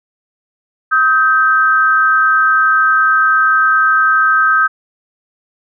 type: tone pair together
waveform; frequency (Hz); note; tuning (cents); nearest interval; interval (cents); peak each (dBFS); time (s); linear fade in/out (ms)
sine; 1271.3 / 1562; D#6 / G6; +37 / -7; major third; 356; -11; 0.91-4.68; 20
effects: none